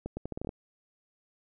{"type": "accelerating click train", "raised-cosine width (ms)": 2, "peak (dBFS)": -22, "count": 9, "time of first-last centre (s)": [0.06, 0.491], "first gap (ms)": 110, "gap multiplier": 0.78, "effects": []}